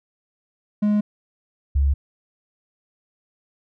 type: tone pair in turn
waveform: triangle / sine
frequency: 208.7 / 69.65 Hz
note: G#3 / C#2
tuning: +9 / +9 cents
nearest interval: octave + perfect fifth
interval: 1900 cents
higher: first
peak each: -14 / -15 dBFS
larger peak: first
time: 0.82-1.01 / 1.75-1.94 s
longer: neither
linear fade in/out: 10 ms
effects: none